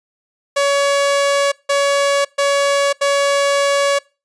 sawtooth tone bursts at uneven times, 563 Hz, C#5, 27 cents sharp, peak -9 dBFS, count 4, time 0.56-1.52 / 1.69-2.25 / 2.38-2.93 / 3.01-3.99 s, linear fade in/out 10 ms, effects noise-tail reverb RT60 0.3 s tail -24 dB re dry + resampled to 22050 Hz

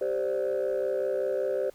sine chord, G suspended fourth, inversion none, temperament just, 392 / 522.7 / 588 Hz, G4 / C5 / D5, 0 / -2 / +2 cents, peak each -29 / -27 / -30 dBFS, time 0.01-1.7 s, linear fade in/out 5 ms, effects tanh soft clip ceiling -21 dBFS + pink hiss -59 dBFS RMS until 1.74 s

